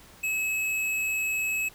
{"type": "tone with tanh clipping", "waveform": "sine", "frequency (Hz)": 2577, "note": "E7", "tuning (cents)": -40, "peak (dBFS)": -27, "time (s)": [0.23, 1.69], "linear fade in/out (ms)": 10, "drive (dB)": 16, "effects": ["pink hiss -52 dBFS RMS until 1.74 s"]}